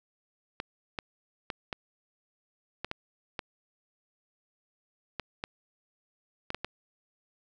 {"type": "clicks", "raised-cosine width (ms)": 0.3, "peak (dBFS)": -17, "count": 12, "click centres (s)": [0.601, 0.988, 1.502, 1.728, 2.846, 2.914, 3.392, 5.197, 5.439, 6.504, 6.546, 6.646], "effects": []}